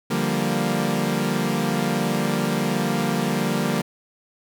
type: chord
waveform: sawtooth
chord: G minor seventh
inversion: second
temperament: equal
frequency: 146.83 / 174.61 / 196 / 233.1 Hz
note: D3 / F3 / G3 / Bb3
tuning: 0 / 0 / 0 / 0 cents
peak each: -24 / -23 / -22 / -21 dBFS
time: 0.1-3.82 s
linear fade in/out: 10 ms
effects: none